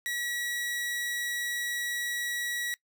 sawtooth tone, 1926 Hz, B6, 44 cents flat, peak -27 dBFS, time 0.06-2.74 s, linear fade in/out 0 ms, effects noise-tail reverb RT60 0.1 s tail -21 dB re dry

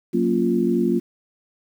sine chord, Gb major seventh, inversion none, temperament equal, 185 / 233.1 / 277.2 / 349.2 Hz, Gb3 / Bb3 / Db4 / F4, 0 / 0 / 0 / 0 cents, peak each -24 / -21 / -26 / -21 dBFS, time 0.13-1 s, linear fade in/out 20 ms, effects 8-bit

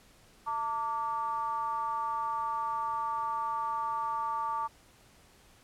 triangle ring-modulated tone, 130 Hz, C3, 11 cents flat, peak -25 dBFS, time 0.46-4.68 s, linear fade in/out 20 ms, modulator 1030 Hz, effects pink hiss -60 dBFS RMS until 5.63 s + low-pass 12000 Hz 12 dB/octave

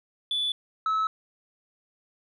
sine tone pair in turn, 3465 / 1297.9 Hz, A7 / E6, -27 / -27 cents, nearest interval octave + perfect fourth, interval 1700 cents, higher first, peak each -23 / -20 dBFS, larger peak second, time 0.31-0.52 / 0.86-1.07 s, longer neither, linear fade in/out 2 ms, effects tanh soft clip ceiling -22 dBFS

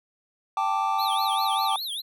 triangle chord, G suspended second, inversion none, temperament equal, 784 / 880 / 1174.7 Hz, G5 / A5 / D6, 0 / 0 / 0 cents, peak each -25 dBFS, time 0.57-1.76 s, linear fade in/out 2 ms
square tone with vibrato, 3708 Hz, A#7, 10 cents flat, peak -30 dBFS, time 0.98-2.02 s, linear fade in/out 20 ms, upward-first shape triangle, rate 5 Hz, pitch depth 300 cents each way
effects none

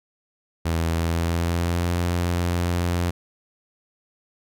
sawtooth tone with pitch glide, 82.6 to 87.21 Hz, E2 to F2, +4 to -2 cents, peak -17 dBFS, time 0.65-3.11 s, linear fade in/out 10 ms, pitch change +94 cents, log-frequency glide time 0.91-1.95 s, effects none

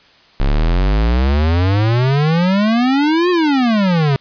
square exponential two-way sweep, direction up then down, 32.9 to 365.6 to 133.3 Hz, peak -12 dBFS, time 0.4-4.16 s, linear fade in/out 0 ms, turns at 3.3 s, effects white hiss -48 dBFS RMS until 4.2 s + resampled to 11025 Hz

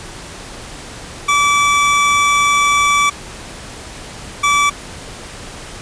25% pulse tone bursts at uneven times, 1155 Hz, D6, 29 cents flat, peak -7 dBFS, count 2, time 1.28-3.1 / 4.43-4.7 s, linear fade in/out 10 ms, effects pink hiss -32 dBFS RMS until 5.81 s + resampled to 22050 Hz

